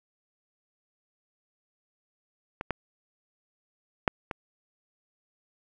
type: clicks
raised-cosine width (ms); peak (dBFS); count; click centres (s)
0.5; -18 / -13 / -6 / -17; 4; 2.611 / 2.707 / 4.078 / 4.312
effects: none